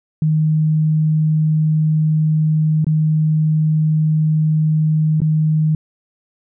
sine tone with dropouts, 155.56 Hz, D#3, in tune, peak -12 dBFS, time 0.22-5.75 s, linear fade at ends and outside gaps 2 ms, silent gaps 2.845-2.867 / 5.204-5.217 s, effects none

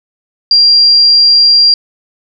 sine tone, 4761 Hz, D8, 23 cents sharp, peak -3 dBFS, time 0.51-1.74 s, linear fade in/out 2 ms, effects none

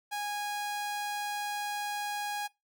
sawtooth tone, 825 Hz, G#5, 12 cents flat, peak -29 dBFS, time 0.11-2.48 s, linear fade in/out 20 ms, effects noise-tail reverb RT60 0.2 s tail -22 dB re dry

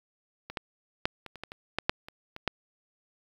clicks, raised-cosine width 0.3 ms, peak -23 / -16 / -9 / -25 / -28 / -21 / -25 / -11 / -6 / -27 / -24 / -10 dBFS, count 12, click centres 0.5 / 0.572 / 1.055 / 1.263 / 1.357 / 1.436 / 1.519 / 1.786 / 1.895 / 2.085 / 2.364 / 2.477 s, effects 8-bit

